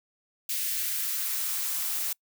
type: noise with high-pass filter sweep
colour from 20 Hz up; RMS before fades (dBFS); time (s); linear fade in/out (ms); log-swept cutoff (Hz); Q
blue; -30; 0.49-2.13; 5; 2300 to 630; 1.3
effects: noise-tail reverb RT60 0.1 s tail -26 dB re dry